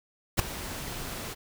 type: noise with ADSR envelope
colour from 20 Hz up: pink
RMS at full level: -21 dBFS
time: 0.37-1.35 s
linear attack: 26 ms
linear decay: 5 ms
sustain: -16 dB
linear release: 30 ms
effects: none